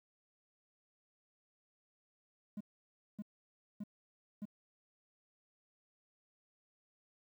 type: tone bursts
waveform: triangle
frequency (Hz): 207.7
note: G#3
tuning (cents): 0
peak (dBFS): -37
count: 4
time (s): 2.57-4.454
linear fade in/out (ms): 5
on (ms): 36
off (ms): 580
effects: tanh soft clip ceiling -33 dBFS + 12-bit